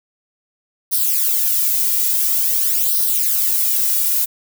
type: noise with flanger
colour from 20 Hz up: violet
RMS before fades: -17 dBFS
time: 0.91-4.26 s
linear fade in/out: 20 ms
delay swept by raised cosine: 0.2 to 2.1 ms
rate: 0.48 Hz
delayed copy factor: +0.7
effects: none